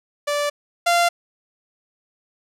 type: tone pair in turn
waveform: sawtooth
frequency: 583 / 691.5 Hz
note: D5 / F5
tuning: -13 / -17 cents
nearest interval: minor third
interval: 296 cents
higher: second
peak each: -16 / -11 dBFS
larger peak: second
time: 0.27-0.5 / 0.86-1.09 s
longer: neither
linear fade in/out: 10 ms
effects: low-pass 11000 Hz 12 dB/octave